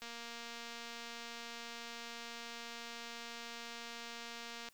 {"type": "click train", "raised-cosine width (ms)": 0.2, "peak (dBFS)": -30, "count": 1093, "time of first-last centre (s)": [0.02, 4.687], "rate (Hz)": 234, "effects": ["white hiss -68 dBFS RMS until 4.73 s"]}